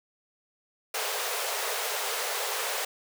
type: high-pass noise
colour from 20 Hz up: pink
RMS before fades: -31 dBFS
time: 0.94-2.85 s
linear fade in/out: 5 ms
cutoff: 410 Hz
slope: 96 dB/octave
effects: none